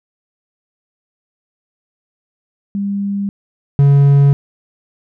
sine / triangle tone pair in turn, 200 / 140.81 Hz, G3 / C#3, +35 / +27 cents, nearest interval tritone, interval 608 cents, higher first, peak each -16 / -4 dBFS, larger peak second, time 2.75-3.29 / 3.79-4.33 s, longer neither, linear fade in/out 0 ms, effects none

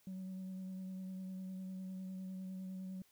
sine tone with vibrato, 187.7 Hz, F#3, 25 cents sharp, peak -40 dBFS, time 0.07-3.02 s, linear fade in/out 2 ms, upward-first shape sine, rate 9.9 Hz, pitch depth 16 cents each way, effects tanh soft clip ceiling -41 dBFS + white hiss -71 dBFS RMS until 3.11 s

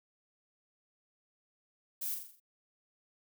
violet noise with echo, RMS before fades -37 dBFS, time 2.01-2.15 s, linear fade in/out 10 ms, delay 42 ms, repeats 6, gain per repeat -5 dB, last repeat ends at 2.402 s, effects none

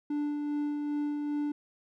triangle tone with tremolo, 293.7 Hz, D4, in tune, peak -26 dBFS, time 0.1-1.52 s, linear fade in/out 5 ms, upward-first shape sine, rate 2.5 Hz, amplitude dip 30%, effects none

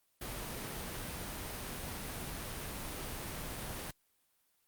pink noise, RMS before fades -41 dBFS, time 0.21-3.91 s, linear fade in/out 5 ms, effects white hiss -75 dBFS RMS until 4.67 s + Opus 32 kbps

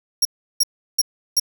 sawtooth tone bursts, 5588 Hz, F8, in tune, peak -11 dBFS, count 4, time 0.22-1.398 s, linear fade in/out 5 ms, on 32 ms, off 350 ms, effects none

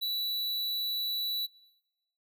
square tone, 3946 Hz, B7, 2 cents flat, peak -30 dBFS, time 0.01-1.47 s, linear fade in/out 20 ms, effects noise-tail reverb RT60 0.9 s tail -21 dB re dry

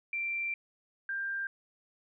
sine tone pair in turn, 2356 / 1589.4 Hz, D7 / G6, +5 / +23 cents, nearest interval perfect fifth, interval 682 cents, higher first, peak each -31 / -32 dBFS, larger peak first, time 0.13-0.54 / 1.09-1.47 s, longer first, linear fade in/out 2 ms, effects none

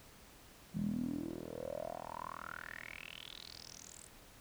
10% pulse tone with band-pass filter sweep, 40.6 Hz, E1, 26 cents flat, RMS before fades -44 dBFS, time 0.74-4.08 s, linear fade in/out 20 ms, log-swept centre 180 to 8700 Hz, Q 7.2, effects pink hiss -59 dBFS RMS until 4.4 s

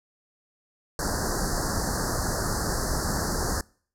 pink band-stop noise, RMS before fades -27 dBFS, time 0.99-3.61 s, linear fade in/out 2 ms, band 1800 to 4400 Hz, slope 96 dB/octave, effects noise-tail reverb RT60 0.5 s tail -25 dB re dry + low-pass 11000 Hz 12 dB/octave

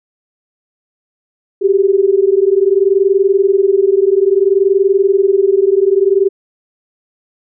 sine tone pair together, 381.1 / 401.7 Hz, G4 / G4, -49 / +42 cents, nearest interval minor second, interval 91 cents, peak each -11 dBFS, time 1.61-6.29 s, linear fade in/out 20 ms, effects none

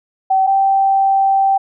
sine tone pair in turn, 766 / 779.8 Hz, G5 / G5, -40 / -9 cents, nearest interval unison, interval 31 cents, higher second, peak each -10 dBFS, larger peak neither, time 0.3-0.47 / 0.47-1.58 s, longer second, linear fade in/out 10 ms, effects none

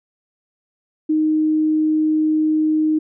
sine tone, 310.4 Hz, D#4, 4 cents flat, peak -14 dBFS, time 1.09-2.99 s, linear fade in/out 10 ms, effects none

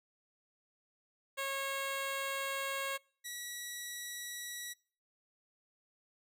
10% pulse tone pair in turn, 546 / 1934.5 Hz, C#5 / B6, -26 / -36 cents, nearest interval octave + minor seventh, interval 2190 cents, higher second, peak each -27 / -32 dBFS, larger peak first, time 1.37-2.98 / 3.24-4.74 s, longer first, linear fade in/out 20 ms, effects noise-tail reverb RT60 0.5 s tail -26 dB re dry

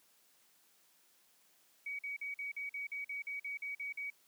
sine tone bursts, 2261 Hz, C#7, 34 cents sharp, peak -38 dBFS, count 13, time 1.86-4.102 s, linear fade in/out 5 ms, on 130 ms, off 46 ms, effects white hiss -69 dBFS RMS until 4.27 s + high-pass 150 Hz 12 dB/octave

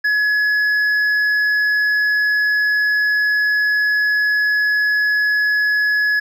sine tone with hard clipping, 1693 Hz, G#6, 33 cents sharp, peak -15 dBFS, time 0.04-6.2 s, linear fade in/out 10 ms, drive 4 dB, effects none

